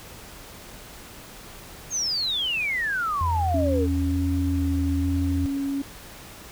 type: exponential sweep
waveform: sine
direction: down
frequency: 6645 to 426.8 Hz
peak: -23 dBFS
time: 1.9-3.88 s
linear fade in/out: 50 ms
type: tone with vibrato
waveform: sine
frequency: 82.7 Hz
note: E2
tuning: 6 cents sharp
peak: -23 dBFS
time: 3.21-5.46 s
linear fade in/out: 0 ms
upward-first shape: square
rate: 1.1 Hz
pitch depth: 25 cents each way
type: tone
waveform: sine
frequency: 277.2 Hz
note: C#4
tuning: in tune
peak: -24 dBFS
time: 3.54-5.82 s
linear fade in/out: 5 ms
effects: pink hiss -43 dBFS RMS until 6.51 s